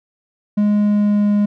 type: tone with pitch glide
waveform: triangle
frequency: 207.7 to 206.1 Hz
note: G#3 to G#3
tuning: 0 to -13 cents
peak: -10 dBFS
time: 0.57-1.46 s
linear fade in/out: 10 ms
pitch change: -13 cents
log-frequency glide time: 0.78-1.34 s
effects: none